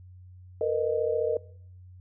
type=tone cluster; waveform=sine; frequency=456.5 / 491 / 618 Hz; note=A#4 / B4 / D#5; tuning=-36 / -10 / -12 cents; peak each=-26 / -30 / -29 dBFS; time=0.61-1.37 s; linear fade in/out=2 ms; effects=noise-tail reverb RT60 0.6 s tail -22 dB re dry + added 91 Hz sine -46 dBFS peak until 2 s